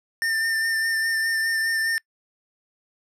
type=tone with vibrato; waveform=square; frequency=1800 Hz; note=A6; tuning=39 cents sharp; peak=-22 dBFS; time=0.22-1.98 s; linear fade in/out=0 ms; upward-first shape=sine; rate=4.9 Hz; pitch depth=20 cents each way; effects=noise-tail reverb RT60 0.1 s tail -26 dB re dry + low-pass 12000 Hz 12 dB/octave